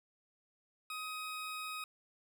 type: tone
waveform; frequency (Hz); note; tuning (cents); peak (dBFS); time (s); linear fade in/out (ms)
20% pulse; 1259; D#6; +20; -35; 0.9-1.84; 2
effects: none